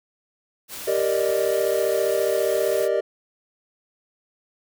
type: noise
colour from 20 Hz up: white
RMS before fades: -35 dBFS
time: 0.68-2.89 s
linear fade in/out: 50 ms
type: chord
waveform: triangle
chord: Eb major seventh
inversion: first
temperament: equal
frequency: 392 / 466.2 / 587.3 / 622.3 Hz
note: G4 / Bb4 / D5 / Eb5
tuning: 0 / 0 / 0 / 0 cents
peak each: -23 dBFS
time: 0.87-3.01 s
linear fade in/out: 10 ms
effects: none